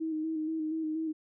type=tone with vibrato; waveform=sine; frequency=315.9 Hz; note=D#4; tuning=26 cents sharp; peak=-30 dBFS; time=0-1.13 s; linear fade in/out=20 ms; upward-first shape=square; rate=4.2 Hz; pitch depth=28 cents each way; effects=none